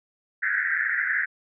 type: band-pass noise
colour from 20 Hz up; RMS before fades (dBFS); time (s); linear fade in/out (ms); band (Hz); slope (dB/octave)
pink; -25; 0.42-1.26; 20; 1500 to 2000; 96
effects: none